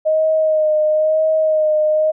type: tone with vibrato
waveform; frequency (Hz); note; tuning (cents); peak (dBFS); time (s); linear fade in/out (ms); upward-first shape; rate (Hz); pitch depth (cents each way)
sine; 622.3; D#5; 0; -12; 0.05-2.12; 20; sine; 1; 26
effects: none